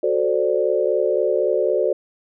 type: chord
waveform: sine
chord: D dominant seventh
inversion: first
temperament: equal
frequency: 370 / 440 / 523.3 / 587.3 Hz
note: F#4 / A4 / C5 / D5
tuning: 0 / 0 / 0 / 0 cents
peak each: -22 dBFS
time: 0.03-1.93 s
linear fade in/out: 5 ms
effects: none